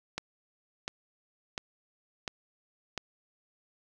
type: click train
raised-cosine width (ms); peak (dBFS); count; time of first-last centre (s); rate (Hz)
0.2; -16; 5; 0.18-2.977; 1.43
effects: none